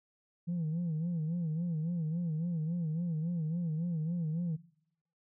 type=tone with vibrato; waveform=sine; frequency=164.81 Hz; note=E3; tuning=in tune; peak=-29 dBFS; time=0.47-4.57 s; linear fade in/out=20 ms; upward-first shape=sine; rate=3.6 Hz; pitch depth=120 cents each way; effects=noise-tail reverb RT60 0.7 s tail -21 dB re dry + tanh soft clip ceiling -29 dBFS